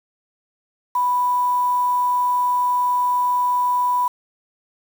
sine tone with quantisation, 987.8 Hz, B5, in tune, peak -16 dBFS, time 0.95-4.08 s, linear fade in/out 5 ms, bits 6, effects none

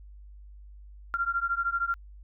sine beating tone pair, 1377 / 1390 Hz, F6 / F6, -25 / -9 cents, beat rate 13 Hz, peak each -29 dBFS, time 1.14-1.94 s, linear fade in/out 0 ms, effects added 50 Hz sine -45 dBFS peak until 2.23 s

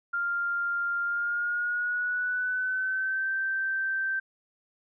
sine tone with pitch glide, 1396.9 to 1558.9 Hz, F6 to G6, 0 to -10 cents, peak -26 dBFS, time 0.13-4.2 s, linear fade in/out 10 ms, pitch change +190 cents, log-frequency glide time 1.03-3.31 s, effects none

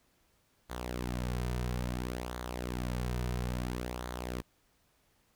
sawtooth tone with flanger, 61.3 Hz, B1, 12 cents flat, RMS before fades -36 dBFS, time 0.69-4.42 s, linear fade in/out 20 ms, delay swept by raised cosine 0.37 to 3.67 ms, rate 0.59 Hz, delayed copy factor -0.6, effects pink hiss -71 dBFS RMS until 5.35 s

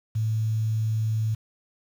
sine tone with quantisation, 110 Hz, A2, in tune, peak -22 dBFS, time 0.15-1.35 s, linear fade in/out 10 ms, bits 8, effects none

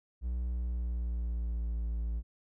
triangle tone with pitch glide, 60.8 to 56.73 Hz, B1 to A#1, -26 to -46 cents, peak -29 dBFS, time 0.21-2.23 s, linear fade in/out 50 ms, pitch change -120 cents, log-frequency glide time 0.46-1.8 s, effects none

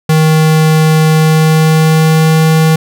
square tone with pitch glide, 157.2 to 159.03 Hz, D#3 to D#3, +18 to +38 cents, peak -6 dBFS, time 0.09-2.76 s, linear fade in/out 5 ms, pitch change +20 cents, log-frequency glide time 1.11-2.46 s, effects none

